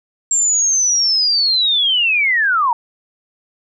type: linear sweep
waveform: sine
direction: down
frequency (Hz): 7459 to 898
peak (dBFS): -12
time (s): 0.31-2.73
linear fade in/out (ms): 2
effects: none